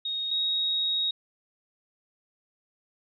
sine tone pair in turn, 3736 / 3773 Hz, A#7 / A#7, +3 / +20 cents, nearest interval unison, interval 17 cents, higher second, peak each -28 / -24 dBFS, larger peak second, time 0.05-0.31 / 0.31-1.11 s, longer second, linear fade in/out 5 ms, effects none

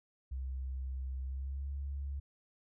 sine tone with pitch glide, 65.41 to 69.7 Hz, C2 to C#2, 0 to +10 cents, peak -36 dBFS, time 0.31-2.2 s, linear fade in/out 10 ms, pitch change +110 cents, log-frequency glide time 1.23-1.7 s, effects none

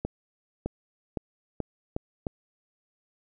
accelerating click train, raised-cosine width 2 ms, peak -16 dBFS, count 6, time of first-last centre 0.05-2.268 s, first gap 610 ms, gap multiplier 0.84, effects none

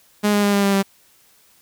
sawtooth tone with pitch steps, 207.7 / 205.3 / 203 / 200.6 / 198.32 / 196.04 Hz, G#3 / G#3 / G#3 / G3 / G3 / G3, 0 / -20 / -39 / +40 / +20 / 0 cents, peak -11 dBFS, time 0.23-0.83 s, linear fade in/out 20 ms, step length 100 ms, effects white hiss -55 dBFS RMS until 1.61 s

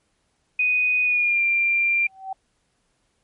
sine tone with pitch glide, 2489 to 2378 Hz, D#7 to D7, 0 to +21 cents, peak -17 dBFS, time 0.59-2.07 s, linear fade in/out 5 ms, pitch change -79 cents, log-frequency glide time 1.03-1.42 s
sine tone with exponential growth, 767 Hz, G5, 38 cents flat, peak -24 dBFS, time 2.02-2.33 s, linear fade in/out 5 ms, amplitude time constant 66 ms
effects pink hiss -69 dBFS RMS until 3.23 s + MP3 48 kbps

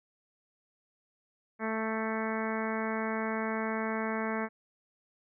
harmonic tone with a mistuned harmonic, 220.7 Hz, A3, 5 cents sharp, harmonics 1 / 2 / 3 / 4 / 5 / 6 / 7 / 8 / 9 / 10, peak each -34 / -37 / -39 / -40 / -41 / -42 / -42 / -43 / -44 / -44 dBFS, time 1.59-4.49 s, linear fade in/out 50 ms, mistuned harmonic 7, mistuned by +17 cents, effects none

